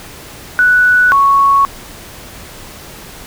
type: tone pair in turn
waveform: sine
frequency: 1480 / 1108.7 Hz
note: F#6 / C#6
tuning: 0 / 0 cents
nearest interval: perfect fourth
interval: 500 cents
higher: first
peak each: -6 dBFS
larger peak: neither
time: 0.59-1.12 / 1.12-1.65 s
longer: neither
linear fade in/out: 0 ms
effects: pink hiss -33 dBFS RMS until 3.26 s